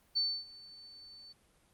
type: tone with ADSR envelope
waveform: sine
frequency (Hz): 4500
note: C#8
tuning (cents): +25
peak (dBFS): -27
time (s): 0.15-1.33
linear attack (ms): 21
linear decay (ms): 270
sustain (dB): -22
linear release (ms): 13
effects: pink hiss -68 dBFS RMS until 1.73 s + Opus 32 kbps